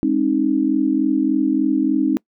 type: chord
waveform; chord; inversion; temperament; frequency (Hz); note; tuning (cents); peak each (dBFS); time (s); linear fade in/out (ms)
sine; Ab major; none; equal with one note detuned; 207.7 / 267.7 / 311.1; Ab3 / C4 / Eb4; 0 / +40 / 0; -24 / -18 / -18; 0.03-2.17; 0
effects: noise-tail reverb RT60 0.1 s tail -25 dB re dry